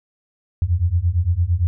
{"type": "beating tone pair", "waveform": "sine", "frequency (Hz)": [82.6, 91.4], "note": ["E2", "F#2"], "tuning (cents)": [4, -21], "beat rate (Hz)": 8.8, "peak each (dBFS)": [-19, -18], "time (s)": [0.62, 1.67], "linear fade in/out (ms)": 0, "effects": []}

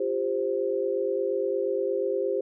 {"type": "chord", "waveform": "sine", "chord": "F suspended second", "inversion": "none", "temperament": "equal with one note detuned", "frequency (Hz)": [349.2, 397.7, 523.3], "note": ["F4", "G4", "C5"], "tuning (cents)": [0, 25, 0], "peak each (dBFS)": [-32, -27, -28], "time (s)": [0, 2.41], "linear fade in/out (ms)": 5, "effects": []}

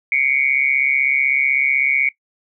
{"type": "tone with amplitude modulation", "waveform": "sine", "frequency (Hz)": 2228, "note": "C#7", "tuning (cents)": 8, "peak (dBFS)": -10, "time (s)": [0.12, 2.09], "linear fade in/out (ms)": 2, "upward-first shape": "sine", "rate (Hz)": 136, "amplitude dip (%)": 90, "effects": ["noise-tail reverb RT60 0.1 s tail -19 dB re dry"]}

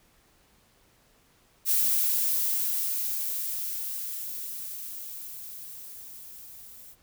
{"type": "noise with level ramp", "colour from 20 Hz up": "violet", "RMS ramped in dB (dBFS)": [-23, -48], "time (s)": [1.65, 6.96], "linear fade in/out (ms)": 50, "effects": ["pink hiss -63 dBFS RMS until 7.02 s"]}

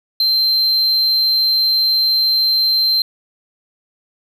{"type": "tone", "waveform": "triangle", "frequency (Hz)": 4127, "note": "C8", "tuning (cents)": -25, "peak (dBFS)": -11, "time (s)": [0.2, 3.02], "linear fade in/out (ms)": 2, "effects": []}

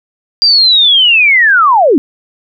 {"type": "linear sweep", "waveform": "sine", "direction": "down", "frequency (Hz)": [4800, 246.9], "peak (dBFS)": -4, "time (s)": [0.42, 1.98], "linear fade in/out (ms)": 0, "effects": []}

